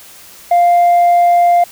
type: tone with tanh clipping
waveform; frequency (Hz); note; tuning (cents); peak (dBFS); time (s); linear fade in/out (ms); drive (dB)
sine; 698.5; F5; 0; -7; 0.51-1.64; 5; 1
effects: white hiss -38 dBFS RMS until 1.71 s